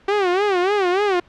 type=tone with vibrato; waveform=sawtooth; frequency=383.8 Hz; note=G4; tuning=37 cents flat; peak=-12 dBFS; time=0.08-1.2 s; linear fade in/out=5 ms; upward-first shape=sine; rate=3.4 Hz; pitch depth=150 cents each way; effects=pink hiss -52 dBFS RMS until 1.28 s + low-pass 3000 Hz 12 dB/octave